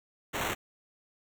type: noise with sample-and-hold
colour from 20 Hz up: violet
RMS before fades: -33 dBFS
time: 0.33-0.55 s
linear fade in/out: 20 ms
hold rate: 4900 Hz
effects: none